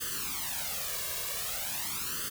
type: noise with flanger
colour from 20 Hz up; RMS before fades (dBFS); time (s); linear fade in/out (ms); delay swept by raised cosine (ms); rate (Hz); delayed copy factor
white; -35; 0-2.3; 20; 0.63 to 1.83; 0.44; +0.95
effects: none